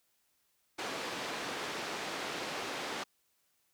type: band-pass noise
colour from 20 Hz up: pink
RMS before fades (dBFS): -39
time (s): 0.78-3.04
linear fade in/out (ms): 10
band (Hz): 330 to 4900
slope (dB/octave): 12
effects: white hiss -75 dBFS RMS until 3.73 s